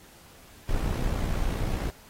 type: noise with amplitude modulation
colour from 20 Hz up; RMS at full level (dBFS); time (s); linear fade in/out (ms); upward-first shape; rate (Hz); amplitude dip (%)
brown; -25; 0.69-1.9; 0; sine; 60.3; 55
effects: pink hiss -53 dBFS RMS until 2.09 s + AAC 48 kbps